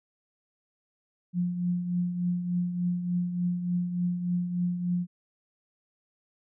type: tone with tremolo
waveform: sine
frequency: 177 Hz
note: F3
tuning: 23 cents sharp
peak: -23 dBFS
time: 1.33-5.07 s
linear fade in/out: 50 ms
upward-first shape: triangle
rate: 3.4 Hz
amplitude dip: 60%
effects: none